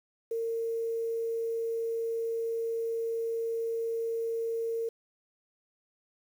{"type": "tone with quantisation", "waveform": "sine", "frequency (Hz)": 457.4, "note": "A#4", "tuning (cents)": -33, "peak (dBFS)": -29, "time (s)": [0.31, 4.89], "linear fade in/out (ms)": 5, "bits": 9, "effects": []}